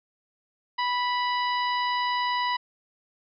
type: harmonic tone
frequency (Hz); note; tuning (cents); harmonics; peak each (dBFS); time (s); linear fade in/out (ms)
985; B5; -5; 1 / 2 / 3 / 4 / 5; -25 / -31 / -35 / -37 / -39; 0.78-2.57; 10
effects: none